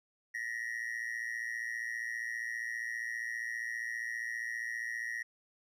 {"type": "tone with amplitude modulation", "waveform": "triangle", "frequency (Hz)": 1890, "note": "A#6", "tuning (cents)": 23, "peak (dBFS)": -30, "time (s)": [0.34, 5.23], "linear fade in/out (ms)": 10, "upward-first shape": "sine", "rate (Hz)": 115, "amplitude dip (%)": 90, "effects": []}